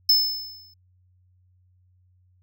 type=tone with exponential decay; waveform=square; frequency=5240 Hz; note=E8; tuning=11 cents flat; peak=-13 dBFS; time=0.09-0.74 s; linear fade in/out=5 ms; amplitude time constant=140 ms; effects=added 91 Hz sine -58 dBFS peak until 2.42 s